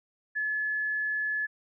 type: tone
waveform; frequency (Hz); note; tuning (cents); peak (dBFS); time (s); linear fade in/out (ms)
sine; 1715; A6; -45; -27; 0.35-1.47; 20
effects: none